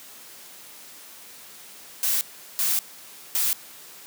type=noise bursts at uneven times; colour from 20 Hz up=blue; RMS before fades=-23 dBFS; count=3; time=2.03-2.21 / 2.59-2.79 / 3.35-3.53 s; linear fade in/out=0 ms; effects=white hiss -45 dBFS RMS until 4.06 s + high-pass 150 Hz 12 dB/octave